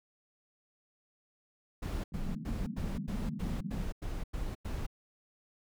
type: noise bursts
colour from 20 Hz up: brown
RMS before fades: -36 dBFS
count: 10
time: 1.82-4.866 s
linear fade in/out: 10 ms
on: 220 ms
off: 94 ms
type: band-pass noise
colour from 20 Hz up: white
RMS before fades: -40 dBFS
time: 2.12-3.82 s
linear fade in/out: 2 ms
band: 150 to 230 Hz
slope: 48 dB/octave
effects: none